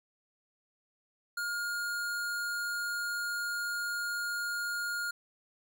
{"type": "tone", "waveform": "square", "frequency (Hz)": 1421, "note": "F6", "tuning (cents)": 30, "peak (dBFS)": -33, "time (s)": [1.37, 5.11], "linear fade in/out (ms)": 5, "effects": []}